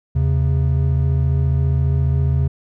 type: tone pair together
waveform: triangle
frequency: 80.2 / 134.88 Hz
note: E2 / C#3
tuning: -47 / -47 cents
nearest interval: major sixth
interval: 900 cents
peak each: -15 dBFS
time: 0.15-2.48 s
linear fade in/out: 10 ms
effects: none